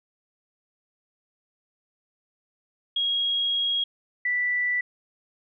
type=tone pair in turn; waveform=sine; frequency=3288 / 1970.9 Hz; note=G#7 / B6; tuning=-18 / -4 cents; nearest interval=major sixth; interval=886 cents; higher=first; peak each=-22 dBFS; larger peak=neither; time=2.96-3.84 / 4.25-4.81 s; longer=first; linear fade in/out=5 ms; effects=none